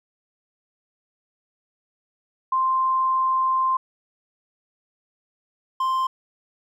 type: tone pair in turn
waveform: sine / triangle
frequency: 1046.5 / 1046.5 Hz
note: C6 / C6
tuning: 0 / 0 cents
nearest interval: unison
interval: 0 cents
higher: neither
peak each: -18 dBFS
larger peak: neither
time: 2.52-3.77 / 5.8-6.07 s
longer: first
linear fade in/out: 5 ms
effects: none